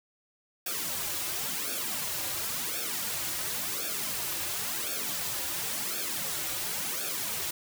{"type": "noise with flanger", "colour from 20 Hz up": "white", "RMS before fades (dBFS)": -33, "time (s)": [0.66, 7.51], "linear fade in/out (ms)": 5, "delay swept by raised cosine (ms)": [0.99, 4.59], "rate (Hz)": 0.94, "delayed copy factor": -0.85, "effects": []}